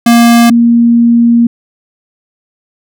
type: tone pair in turn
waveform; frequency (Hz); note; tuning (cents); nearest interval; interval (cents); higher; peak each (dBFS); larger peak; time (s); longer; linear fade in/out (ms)
square / sine; 234.9 / 234.9; A#3 / A#3; +13 / +13; unison; 0; neither; -3; neither; 0.06-0.5 / 0.5-1.47; second; 5
effects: none